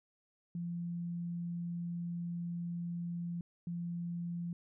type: tone bursts at uneven times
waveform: sine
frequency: 172.1 Hz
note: F3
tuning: 25 cents flat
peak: -36 dBFS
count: 2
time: 0.55-3.41 / 3.67-4.53 s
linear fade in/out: 2 ms
effects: none